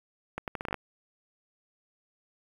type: accelerating click train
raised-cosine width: 0.5 ms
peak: -18 dBFS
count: 9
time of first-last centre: 0.38-0.743 s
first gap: 98 ms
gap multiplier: 0.76
effects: 8-bit